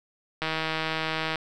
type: click train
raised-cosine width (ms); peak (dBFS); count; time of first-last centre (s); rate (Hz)
0.3; -12; 150; 0.42-1.357; 159
effects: none